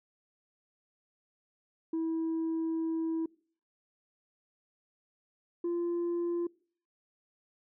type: tone pair in turn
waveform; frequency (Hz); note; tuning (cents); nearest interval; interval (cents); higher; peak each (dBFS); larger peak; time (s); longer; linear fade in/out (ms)
sine; 325.4 / 344.6; E4 / F4; -22 / -23; minor second; 99; second; -27; neither; 1.93-3.26 / 5.64-6.47; first; 5
effects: noise-tail reverb RT60 0.5 s tail -25 dB re dry + tanh soft clip ceiling -28 dBFS